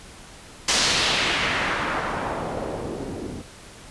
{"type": "noise with low-pass filter sweep", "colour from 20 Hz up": "white", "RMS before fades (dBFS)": -25, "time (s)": [0.68, 3.42], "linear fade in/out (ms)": 5, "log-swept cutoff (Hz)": [6000, 260], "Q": 1.3, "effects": ["pink hiss -44 dBFS RMS until 3.9 s", "resampled to 24000 Hz"]}